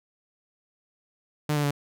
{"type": "tone with pitch steps", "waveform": "sawtooth", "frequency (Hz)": [149.8, 146.7, 143.4], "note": ["D3", "D3", "D3"], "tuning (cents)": [35, -2, -41], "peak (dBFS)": -19, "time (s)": [1.49, 1.709], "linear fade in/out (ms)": 5, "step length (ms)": 73, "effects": []}